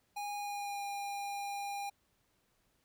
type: tone with pitch glide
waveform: square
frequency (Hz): 820 to 805.4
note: G#5 to G5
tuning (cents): -22 to +47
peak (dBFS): -38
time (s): 0.16-1.9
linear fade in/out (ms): 10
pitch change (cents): -31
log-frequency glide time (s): 0.38-0.84
effects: pink hiss -75 dBFS RMS until 2.84 s